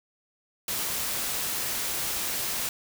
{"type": "noise", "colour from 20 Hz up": "white", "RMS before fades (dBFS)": -30, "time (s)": [0.68, 2.69], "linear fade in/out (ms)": 2, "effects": []}